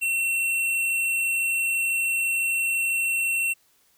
sine tone with hard clipping, 2713 Hz, E7, 49 cents sharp, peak -23 dBFS, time 0.01-3.54 s, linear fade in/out 20 ms, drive 15 dB, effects white hiss -63 dBFS RMS until 3.97 s

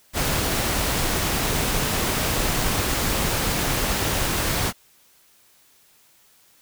pink noise, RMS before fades -23 dBFS, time 0.13-4.73 s, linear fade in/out 50 ms, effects white hiss -57 dBFS RMS until 6.61 s

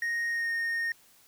triangle tone with pitch glide, 1864.7 to 1845.4 Hz, A#6 to A#6, 0 to -18 cents, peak -26 dBFS, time 0.02-0.92 s, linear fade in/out 2 ms, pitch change -18 cents, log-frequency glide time 0.29-0.51 s, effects white hiss -60 dBFS RMS until 1.27 s

